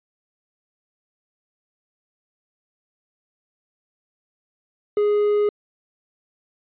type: tone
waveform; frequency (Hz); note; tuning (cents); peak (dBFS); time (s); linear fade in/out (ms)
triangle; 415.3; G#4; 0; -14; 4.97-5.49; 2
effects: resampled to 8000 Hz